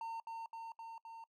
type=tone with echo; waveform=triangle; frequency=910 Hz; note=A#5; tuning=42 cents flat; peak=-38 dBFS; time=0.01-0.2 s; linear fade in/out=2 ms; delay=260 ms; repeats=4; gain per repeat=-2 dB; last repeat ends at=1.24 s; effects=noise-tail reverb RT60 0.1 s tail -23 dB re dry